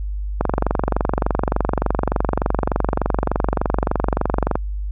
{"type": "click train", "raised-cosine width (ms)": 1, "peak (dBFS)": -3, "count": 98, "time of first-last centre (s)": [0.41, 4.555], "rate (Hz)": 23.4, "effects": ["added 50 Hz sine -22 dBFS peak until 4.91 s"]}